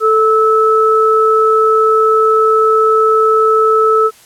sine tone pair together, 440 / 1304.1 Hz, A4 / E6, 0 / -19 cents, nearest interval octave + perfect fifth, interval 1881 cents, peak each -10 dBFS, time 0-4.11 s, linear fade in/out 50 ms, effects white hiss -43 dBFS RMS until 4.25 s + low-pass 12000 Hz 12 dB/octave

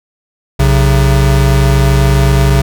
square tone pair together, 61.74 / 134.73 Hz, B1 / C#3, 0 / -49 cents, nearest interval octave + major second, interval 1351 cents, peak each -10 dBFS, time 0.59-2.62 s, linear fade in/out 10 ms, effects none

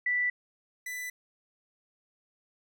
sine / 45% pulse tone pair in turn, 1972 / 1990.3 Hz, B6 / B6, -3 / +13 cents, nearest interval unison, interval 16 cents, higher second, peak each -25 / -35 dBFS, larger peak first, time 0.06-0.3 / 0.86-1.1 s, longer neither, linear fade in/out 5 ms, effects none

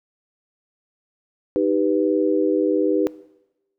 sine chord, Eb augmented, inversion none, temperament equal, 311.1 / 392 / 493.9 Hz, Eb4 / G4 / B4, 0 / 0 / 0 cents, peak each -21 dBFS, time 1.56-3.07 s, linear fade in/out 0 ms, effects noise-tail reverb RT60 1.0 s tail -20 dB re dry

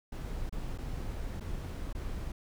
brown noise with dropouts, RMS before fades -37 dBFS, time 0.12-2.32 s, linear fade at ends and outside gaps 5 ms, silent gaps 0.495-0.524 / 0.778-0.784 / 1.399-1.407 / 1.929-1.949 s, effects none

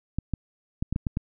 clicks, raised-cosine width 5 ms, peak -14 dBFS, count 7, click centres 0.186 / 0.337 / 0.825 / 0.926 / 0.961 / 1.068 / 1.171 s, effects none

